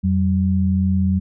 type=tone pair together; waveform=sine; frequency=87.37 / 190 Hz; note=F2 / F#3; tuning=+1 / +46 cents; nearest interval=octave + minor second; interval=1345 cents; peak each=-18 / -17 dBFS; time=0.03-1.2 s; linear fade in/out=20 ms; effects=none